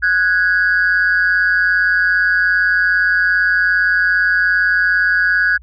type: tone pair together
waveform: sine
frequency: 1474 / 1656.5 Hz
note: F#6 / G#6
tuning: -7 / -5 cents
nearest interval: major second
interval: 202 cents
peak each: -13 dBFS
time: 0.02-5.58 s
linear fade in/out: 20 ms
effects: tanh soft clip ceiling -6 dBFS + added 60 Hz sine -38 dBFS peak until 5.62 s